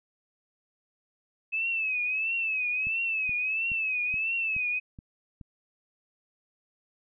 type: tone with vibrato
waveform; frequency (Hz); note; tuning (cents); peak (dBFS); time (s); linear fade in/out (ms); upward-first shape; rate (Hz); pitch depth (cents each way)
sine; 2587; E7; -33; -26; 1.52-4.8; 20; triangle; 1.5; 110
type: click train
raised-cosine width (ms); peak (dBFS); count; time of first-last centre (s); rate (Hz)
5; -31; 7; 2.87-5.412; 2.36
effects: none